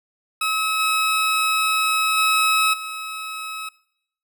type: tone with level steps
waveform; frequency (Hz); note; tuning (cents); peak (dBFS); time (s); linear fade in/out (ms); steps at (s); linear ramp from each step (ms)
20% pulse; 1286; E6; -43; -15 / -13 / -11 / -24; 0.41-3.69; 5; 0.79 / 2.17 / 2.73; 10
effects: noise-tail reverb RT60 0.7 s tail -20 dB re dry